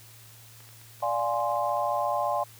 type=clicks; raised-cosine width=0.3 ms; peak=-37 dBFS; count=12; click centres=0.605 / 0.69 / 0.815 / 1.004 / 1.037 / 1.196 / 1.337 / 1.404 / 1.516 / 1.559 / 1.693 / 1.767 s
type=chord; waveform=sine; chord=D half-diminished seventh; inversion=none; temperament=equal with one note detuned; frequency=587.3 / 701.7 / 830.6 / 1046.5 Hz; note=D5 / F5 / Ab5 / C6; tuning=0 / +8 / 0 / 0 cents; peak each=-30 dBFS; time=1.02-2.44 s; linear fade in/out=10 ms
effects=added 113 Hz sine -52 dBFS peak until 2.59 s + white hiss -52 dBFS RMS until 2.59 s